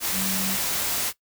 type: tone in noise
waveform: sine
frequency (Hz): 191.4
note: G3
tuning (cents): -41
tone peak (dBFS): -29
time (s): 0.12-0.58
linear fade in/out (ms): 50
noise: white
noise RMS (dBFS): -26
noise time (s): 0-1.13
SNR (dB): -6
effects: noise-tail reverb RT60 0.1 s tail -18 dB re dry